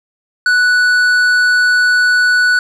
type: tone with tanh clipping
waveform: triangle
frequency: 1480 Hz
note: F#6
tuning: in tune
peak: -10 dBFS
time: 0.46-2.59 s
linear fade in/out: 2 ms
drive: 13 dB
effects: none